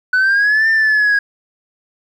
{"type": "linear two-way sweep", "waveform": "sine", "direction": "up then down", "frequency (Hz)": [1487, 1800, 1641], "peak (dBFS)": -8, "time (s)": [0.13, 1.19], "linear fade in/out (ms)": 5, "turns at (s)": 0.69, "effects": ["tanh soft clip ceiling -9 dBFS", "8-bit"]}